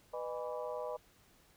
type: harmonic tone with a mistuned harmonic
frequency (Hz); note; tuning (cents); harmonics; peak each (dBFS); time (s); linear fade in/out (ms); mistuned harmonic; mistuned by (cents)
164.81; E3; 0; 3 / 4 / 5 / 6 / 7; -41 / -41 / -48 / -46 / -51; 0.13-0.97; 10; 4; -130
effects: pink hiss -66 dBFS RMS until 1.56 s